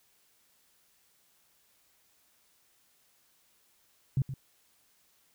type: tone with echo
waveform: sine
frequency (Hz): 133.8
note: C3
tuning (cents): +39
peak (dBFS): -23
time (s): 4.17-4.22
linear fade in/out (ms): 2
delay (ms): 120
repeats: 1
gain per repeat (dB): -11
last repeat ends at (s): 4.34
effects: white hiss -68 dBFS RMS until 5.34 s